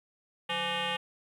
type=tone with frequency modulation; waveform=sine; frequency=1838 Hz; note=A#6; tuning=25 cents flat; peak=-27 dBFS; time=0.49-0.97 s; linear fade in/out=10 ms; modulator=331 Hz; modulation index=4.3; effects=tanh soft clip ceiling -27 dBFS + 10-bit